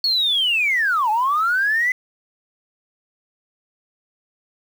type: linear two-way sweep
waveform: sine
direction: down then up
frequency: 4400 to 830.6 to 2039 Hz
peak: -15 dBFS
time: 0.04-1.92 s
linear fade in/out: 2 ms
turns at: 1.1 s
effects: tanh soft clip ceiling -12 dBFS + 7-bit